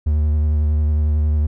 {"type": "tone with vibrato", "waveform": "triangle", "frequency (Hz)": 75.6, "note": "D#2", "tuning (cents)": -49, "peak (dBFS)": -12, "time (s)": [0.06, 1.47], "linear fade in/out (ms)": 10, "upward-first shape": "sine", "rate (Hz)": 11, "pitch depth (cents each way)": 27, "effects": []}